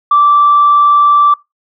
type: tone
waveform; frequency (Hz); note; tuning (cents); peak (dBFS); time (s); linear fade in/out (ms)
sine; 1167; D6; -11; -4; 0.11-1.34; 5
effects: noise-tail reverb RT60 0.2 s tail -21 dB re dry + tanh soft clip ceiling 0 dBFS